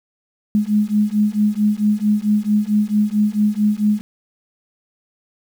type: beating tone pair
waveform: sine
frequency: 207.7 / 212.2 Hz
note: G#3 / G#3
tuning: 0 / +38 cents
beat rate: 4.5 Hz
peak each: -17 dBFS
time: 0.55-4.01 s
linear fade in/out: 0 ms
effects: 7-bit